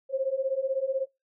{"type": "beating tone pair", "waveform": "sine", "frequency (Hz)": [523.3, 539.3], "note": ["C5", "C#5"], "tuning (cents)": [0, -48], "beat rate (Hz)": 16, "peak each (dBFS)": [-30, -27], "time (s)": [0.09, 1.07], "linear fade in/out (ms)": 50, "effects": ["noise-tail reverb RT60 0.2 s tail -23 dB re dry"]}